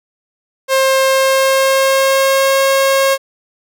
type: tone with pitch glide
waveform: sawtooth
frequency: 532 to 541.9 Hz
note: C5 to C#5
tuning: +29 to -39 cents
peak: -6 dBFS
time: 0.68-3.18 s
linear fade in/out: 50 ms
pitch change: +32 cents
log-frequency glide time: 1.05-2.61 s
effects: none